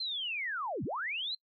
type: linear two-way sweep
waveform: sine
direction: down then up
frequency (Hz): 4200 to 92.8 to 4200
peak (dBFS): -33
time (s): 0-1.35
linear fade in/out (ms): 5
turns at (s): 0.84
effects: noise-tail reverb RT60 0.1 s tail -25 dB re dry